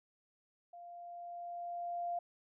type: tone with level ramp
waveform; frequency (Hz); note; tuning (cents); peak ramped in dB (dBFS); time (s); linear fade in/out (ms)
sine; 696; F5; -6; -49 to -34; 0.73-2.19; 5
effects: none